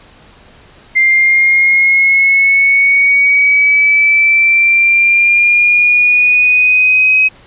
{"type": "linear sweep", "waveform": "sine", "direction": "up", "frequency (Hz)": [2093, 2538], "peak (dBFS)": -6, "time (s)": [0.95, 7.29], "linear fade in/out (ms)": 20, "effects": ["pink hiss -42 dBFS RMS until 7.46 s", "resampled to 8000 Hz"]}